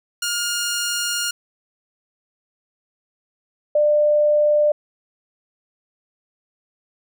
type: tone pair in turn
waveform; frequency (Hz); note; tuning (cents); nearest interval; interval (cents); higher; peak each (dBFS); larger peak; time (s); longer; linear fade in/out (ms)
10% pulse / sine; 1418 / 596.2; F6 / D5; +26 / +26; octave + minor third; 1500; first; -13; neither; 0.22-1.31 / 3.75-4.72; first; 5
effects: none